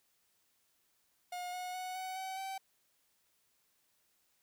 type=tone with pitch steps; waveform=45% pulse; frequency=717 / 727.4 / 738 / 748.7 / 759.6 / 770.7 Hz; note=F5 / F#5 / F#5 / F#5 / F#5 / G5; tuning=+45 / -30 / -5 / +20 / +45 / -30 cents; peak=-39 dBFS; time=1.32-2.58 s; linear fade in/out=5 ms; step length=210 ms; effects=white hiss -75 dBFS RMS until 4.42 s